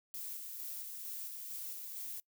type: noise with tremolo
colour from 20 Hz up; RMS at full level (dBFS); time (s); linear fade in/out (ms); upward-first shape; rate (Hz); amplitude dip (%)
violet; -43; 0.14-2.2; 0; square; 2.2; 25
effects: noise-tail reverb RT60 0.1 s tail -23 dB re dry